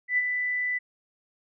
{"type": "tone with ADSR envelope", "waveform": "sine", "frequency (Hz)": 1988, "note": "B6", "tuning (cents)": 11, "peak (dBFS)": -19, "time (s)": [0.08, 0.79], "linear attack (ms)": 96, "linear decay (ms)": 34, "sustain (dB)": -6, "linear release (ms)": 18, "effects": []}